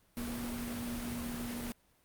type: tone in noise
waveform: sine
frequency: 238.9 Hz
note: A#3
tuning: 43 cents sharp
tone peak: -38 dBFS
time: 0.17-1.72 s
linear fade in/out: 0 ms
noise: pink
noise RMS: -42 dBFS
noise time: 0.17-1.72 s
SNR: +1 dB
effects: pink hiss -69 dBFS RMS until 2.04 s + Opus 32 kbps